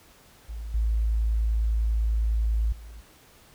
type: tone with level steps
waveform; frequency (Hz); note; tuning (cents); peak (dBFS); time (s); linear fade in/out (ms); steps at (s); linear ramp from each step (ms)
sine; 55; A1; 0; -32 / -21 / -40; 0.48-3.02; 20; 0.74 / 2.72; 5
effects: pink hiss -55 dBFS RMS until 3.54 s